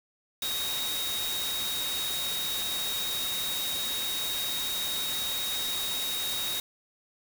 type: tone in noise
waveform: sine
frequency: 3763 Hz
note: A#7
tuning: 16 cents sharp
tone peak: -31 dBFS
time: 0.42-6.6 s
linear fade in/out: 2 ms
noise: white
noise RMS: -34 dBFS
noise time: 0.42-6.6 s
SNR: 0 dB
effects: none